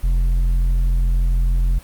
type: tone with tanh clipping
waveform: sine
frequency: 43.45 Hz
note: F1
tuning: 8 cents flat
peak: -15 dBFS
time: 0.03-1.79 s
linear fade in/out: 10 ms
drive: 6 dB
effects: pink hiss -44 dBFS RMS until 1.83 s + Opus 32 kbps